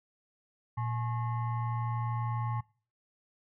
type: tone with frequency modulation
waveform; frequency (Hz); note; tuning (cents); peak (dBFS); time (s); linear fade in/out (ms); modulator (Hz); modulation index
sine; 116.54; A#2; 0; -30; 0.77-2.61; 10; 968; 0.69
effects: noise-tail reverb RT60 0.4 s tail -22 dB re dry